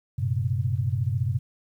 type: tone cluster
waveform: sine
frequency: 95.8 / 117 / 131.4 Hz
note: G2 / A#2 / C3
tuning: -39 / +7 / +8 cents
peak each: -27 dBFS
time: 0.18-1.39 s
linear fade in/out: 10 ms
effects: 10-bit